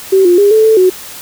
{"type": "tone with pitch steps", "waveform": "sine", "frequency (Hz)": [383.4, 352.6, 405.8, 437, 441, 370], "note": ["G4", "F4", "G#4", "A4", "A4", "F#4"], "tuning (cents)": [-38, 17, -40, -12, 4, 0], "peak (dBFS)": -4, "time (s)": [0.12, 0.9], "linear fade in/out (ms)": 10, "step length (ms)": 130, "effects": ["white hiss -29 dBFS RMS until 1.21 s"]}